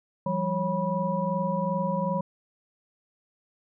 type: tone cluster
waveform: sine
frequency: 169.2 / 191.8 / 548 / 977 Hz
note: E3 / G3 / C#5 / B5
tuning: +45 / -37 / -20 / -19 cents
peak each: -30 dBFS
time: 0.26-2.21 s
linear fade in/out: 5 ms
effects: none